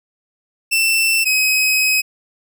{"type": "tone pair in turn", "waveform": "sawtooth", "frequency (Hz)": [2676, 2536], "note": ["E7", "D#7"], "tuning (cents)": [25, 32], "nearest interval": "minor second", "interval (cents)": 93, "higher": "first", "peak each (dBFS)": -10, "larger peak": "neither", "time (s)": [[0.71, 1.25], [1.25, 2.02]], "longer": "second", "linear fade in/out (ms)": 20, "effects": []}